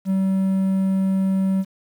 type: tone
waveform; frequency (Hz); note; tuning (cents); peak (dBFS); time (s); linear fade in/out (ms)
triangle; 191.4; G3; -41; -15; 0.05-1.65; 50
effects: 8-bit